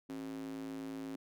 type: tone with high-pass filter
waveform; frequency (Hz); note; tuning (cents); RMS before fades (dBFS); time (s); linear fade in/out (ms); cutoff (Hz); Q
square; 54.2; A1; -25; -43; 0.09-1.16; 5; 270; 4.2
effects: none